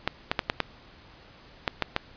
clicks, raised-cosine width 0.3 ms, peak -7 dBFS, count 8, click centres 0.076 / 0.315 / 0.392 / 0.499 / 0.603 / 1.678 / 1.823 / 1.964 s, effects pink hiss -52 dBFS RMS until 2.16 s + resampled to 11025 Hz

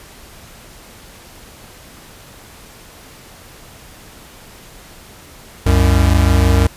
square tone pair together, 65.6 / 91.63 Hz, C2 / F#2, +5 / -16 cents, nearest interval tritone, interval 579 cents, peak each -13 dBFS, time 5.66-6.67 s, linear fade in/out 5 ms, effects pink hiss -40 dBFS RMS until 6.76 s + resampled to 32000 Hz

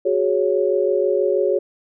sine chord, F# suspended second, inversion none, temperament just, 370 / 416.2 / 555 Hz, F#4 / G#4 / C#5, 0 / +4 / +2 cents, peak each -20 dBFS, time 0.05-1.59 s, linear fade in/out 10 ms, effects none

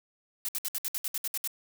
blue noise bursts, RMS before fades -32 dBFS, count 11, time 0.45-1.475 s, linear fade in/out 0 ms, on 35 ms, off 64 ms, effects none

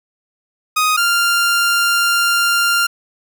sawtooth tone pair in turn, 1249 / 1393.9 Hz, D#6 / F6, +6 / -4 cents, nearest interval major second, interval 190 cents, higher second, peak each -9 dBFS, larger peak neither, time 0.76-0.97 / 0.97-2.87 s, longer second, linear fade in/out 10 ms, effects none

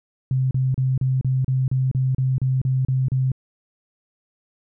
sine tone bursts, 130.6 Hz, C3, 3 cents flat, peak -17 dBFS, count 13, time 0.31-3.318 s, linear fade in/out 2 ms, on 200 ms, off 34 ms, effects none

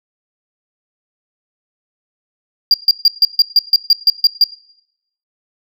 sine tone bursts, 4780 Hz, D8, 30 cents sharp, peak -3 dBFS, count 11, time 2.71-4.44 s, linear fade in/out 2 ms, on 30 ms, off 140 ms, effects noise-tail reverb RT60 0.8 s tail -21 dB re dry + tanh soft clip ceiling -3 dBFS

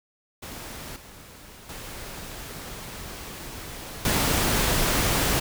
pink noise with level steps, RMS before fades -38 / -46 / -38 / -23 dBFS, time 0.42-5.4 s, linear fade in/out 10 ms, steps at 0.96 / 1.69 / 4.05 s, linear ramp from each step 2 ms, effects none

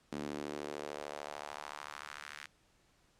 sawtooth tone with high-pass filter sweep, 73.42 Hz, D2, in tune, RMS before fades -44 dBFS, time 0.12-2.47 s, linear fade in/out 5 ms, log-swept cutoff 240 to 1800 Hz, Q 1.8, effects pink hiss -70 dBFS RMS until 3.19 s + low-pass 9000 Hz 12 dB/octave

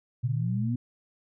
sine tone, 118.9 Hz, A#2, 35 cents sharp, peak -27 dBFS, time 0.23-0.76 s, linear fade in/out 10 ms
sine exponential sweep, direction up, 130.5 to 252.6 Hz, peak -29 dBFS, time 0.24-0.76 s, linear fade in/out 5 ms
effects none

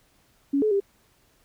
sine tone with pitch steps, 280 / 428.8 / 397.7 Hz, C#4 / A4 / G4, +18 / -45 / +25 cents, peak -19 dBFS, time 0.53-0.803 s, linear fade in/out 10 ms, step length 91 ms, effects pink hiss -63 dBFS RMS until 1.44 s

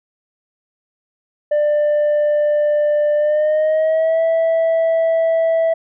sine tone with pitch glide, 594 to 655.3 Hz, D5 to E5, +20 to -10 cents, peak -10 dBFS, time 1.51-5.74 s, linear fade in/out 10 ms, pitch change +170 cents, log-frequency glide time 3.16-4.22 s, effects tanh soft clip ceiling -12 dBFS

